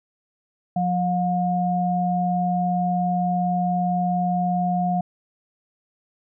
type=tone pair together; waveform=sine; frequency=179.1 / 716.4 Hz; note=F3 / F5; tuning=+44 / +44 cents; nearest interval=2 octaves; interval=2400 cents; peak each=-22 dBFS; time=0.76-5.01 s; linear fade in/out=5 ms; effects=none